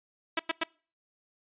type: tone bursts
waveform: 5% pulse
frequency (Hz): 326.7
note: E4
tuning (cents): -15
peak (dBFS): -14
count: 3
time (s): 0.37-0.636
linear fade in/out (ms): 5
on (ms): 24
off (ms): 97
effects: noise-tail reverb RT60 0.4 s tail -25 dB re dry + resampled to 8000 Hz